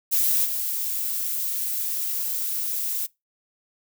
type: noise with level steps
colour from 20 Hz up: violet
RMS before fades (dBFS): -21 / -27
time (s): 0.11-3.07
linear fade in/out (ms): 20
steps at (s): 0.44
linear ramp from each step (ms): 20
effects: noise-tail reverb RT60 0.2 s tail -22 dB re dry